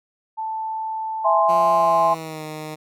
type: tone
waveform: sine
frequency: 881 Hz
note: A5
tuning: 2 cents sharp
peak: -24 dBFS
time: 0.37-1.42 s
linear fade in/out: 20 ms
type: chord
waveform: sine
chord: E augmented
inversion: none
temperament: equal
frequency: 659.3 / 830.6 / 1046.5 Hz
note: E5 / G#5 / B#5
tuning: 0 / 0 / 0 cents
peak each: -19 / -19 / -18 dBFS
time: 1.24-2.15 s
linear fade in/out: 20 ms
type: tone with pitch glide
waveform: 10% pulse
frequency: 174.61 to 154.66 Hz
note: F3 to D#3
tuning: 0 to -10 cents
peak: -22 dBFS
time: 1.48-2.76 s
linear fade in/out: 20 ms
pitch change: -210 cents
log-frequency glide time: 1.72-2.43 s
effects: none